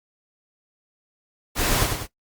pink noise with echo, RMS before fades -22 dBFS, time 1.55-1.88 s, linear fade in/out 50 ms, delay 98 ms, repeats 2, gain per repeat -5 dB, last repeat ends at 2.076 s, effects noise-tail reverb RT60 0.1 s tail -17 dB re dry + Opus 48 kbps

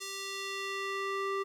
square tone with band-pass filter sweep, 392 Hz, G4, in tune, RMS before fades -36 dBFS, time 0-1.44 s, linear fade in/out 20 ms, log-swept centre 6200 to 1000 Hz, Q 0.87, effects 11-bit

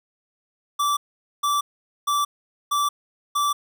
square tone bursts, 1163 Hz, D6, 17 cents flat, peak -20 dBFS, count 5, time 0.79-3.53 s, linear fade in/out 10 ms, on 180 ms, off 460 ms, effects none

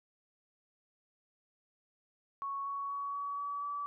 sine tone with pitch steps, 1108.7 / 1117.1 / 1125.5 / 1134 / 1142.5 / 1151.1 Hz, C#6 / C#6 / C#6 / C#6 / D6 / D6, 0 / +13 / +26 / +39 / -48 / -35 cents, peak -35 dBFS, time 2.42-3.86 s, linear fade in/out 0 ms, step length 240 ms, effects none

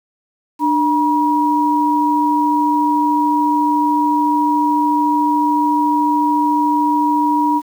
sine tone pair together, 297.7 / 958.3 Hz, D4 / A#5, +24 / +48 cents, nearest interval octave + minor sixth, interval 2024 cents, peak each -16 / -14 dBFS, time 0.59-7.62 s, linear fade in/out 50 ms, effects 7-bit

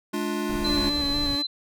square chord, D diminished, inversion second, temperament just, 211.4 / 293.7 / 352.4 Hz, Ab3 / D4 / F4, +31 / 0 / +16 cents, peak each -31 dBFS, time 0.13-0.9 s, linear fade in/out 10 ms
brown noise, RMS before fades -32 dBFS, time 0.49-1.36 s, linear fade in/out 10 ms
sine tone, 4055 Hz, B7, 45 cents sharp, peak -25 dBFS, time 0.64-1.47 s, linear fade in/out 10 ms
40% pulse tone with vibrato, 287.5 Hz, D4, 37 cents flat, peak -27 dBFS, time 0.65-1.43 s, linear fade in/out 20 ms, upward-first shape square, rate 4.1 Hz, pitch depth 26 cents each way
effects none

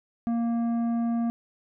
sine tone with tanh clipping, 233.1 Hz, A#3, in tune, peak -25 dBFS, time 0.27-1.3 s, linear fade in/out 0 ms, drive 9 dB, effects none

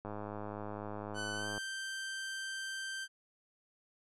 click train, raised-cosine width 1 ms, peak -28 dBFS, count 160, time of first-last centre 0.05-1.579 s, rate 104 Hz
sawtooth tone with pitch glide, 1503 to 1564.1 Hz, F#6 to G6, +27 to -4 cents, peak -35 dBFS, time 1.14-3.08 s, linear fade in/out 50 ms, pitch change +69 cents, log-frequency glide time 1.35-1.49 s
effects resampled to 24000 Hz

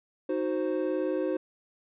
triangle chord, C diminished, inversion first, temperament equal, 311.1 / 370 / 523.3 Hz, Eb4 / Gb4 / C5, 0 / 0 / 0 cents, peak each -29 dBFS, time 0.29-1.37 s, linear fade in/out 5 ms, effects resampled to 8000 Hz

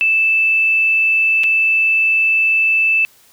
sine tone with dropouts, 2637 Hz, E7, in tune, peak -11 dBFS, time 0.01-3.05 s, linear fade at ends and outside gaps 0 ms, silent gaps 1.435-1.44 s, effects white hiss -50 dBFS RMS until 3.32 s

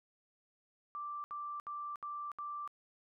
sine tone bursts, 1174.7 Hz, D6, in tune, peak -39 dBFS, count 5, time 0.95-2.676 s, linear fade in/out 0 ms, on 290 ms, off 69 ms, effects none

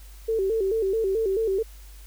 sine tone with vibrato, 415.3 Hz, G#4, in tune, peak -21 dBFS, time 0.28-1.63 s, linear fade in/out 10 ms, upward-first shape square, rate 4.6 Hz, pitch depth 130 cents each way, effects added 50 Hz sine -42 dBFS peak until 2.06 s + white hiss -53 dBFS RMS until 2.06 s

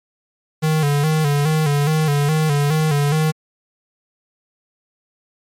square tone with vibrato, 150.1 Hz, D3, 38 cents sharp, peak -15 dBFS, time 0.62-3.32 s, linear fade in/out 20 ms, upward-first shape square, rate 2.4 Hz, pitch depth 71 cents each way, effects MP3 64 kbps

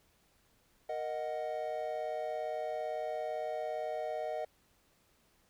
triangle chord, D# minor, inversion second, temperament equal, 466.2 / 622.3 / 740 Hz, A#4 / D#5 / F#5, 0 / 0 / 0 cents, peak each -40 / -35 / -38 dBFS, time 0.89-4.45 s, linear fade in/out 5 ms, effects pink hiss -70 dBFS RMS until 5.49 s

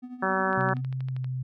triangle tone with tremolo, 249.3 Hz, B3, 16 cents sharp, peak -32 dBFS, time 0.02-0.82 s, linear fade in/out 20 ms, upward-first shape triangle, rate 11 Hz, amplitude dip 75%
harmonic tone, 190.1 Hz, F#3, 47 cents sharp, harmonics 1 / 2 / 3 / 4 / 5 / 6 / 7 / 8 / 9, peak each -32 / -32 / -32 / -32 / -32 / -32 / -32 / -32 / -32 dBFS, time 0.22-0.74 s, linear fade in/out 10 ms
click train, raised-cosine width 0.3 ms, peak -30 dBFS, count 10, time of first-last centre 0.53-1.244 s, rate 12.6 Hz
sine tone with pitch glide, 130.7 to 128.53 Hz, C3 to C3, -1 to -30 cents, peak -28 dBFS, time 0.57-1.43 s, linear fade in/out 10 ms, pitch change -29 cents, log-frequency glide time 1.09-1.16 s
effects none

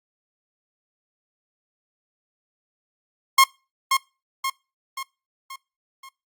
sawtooth tone with echo, 1073 Hz, C6, 43 cents sharp, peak -7 dBFS, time 3.38-3.44 s, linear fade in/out 5 ms, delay 530 ms, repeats 5, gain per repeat -6 dB, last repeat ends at 6.09 s, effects noise-tail reverb RT60 0.3 s tail -24 dB re dry + Opus 32 kbps

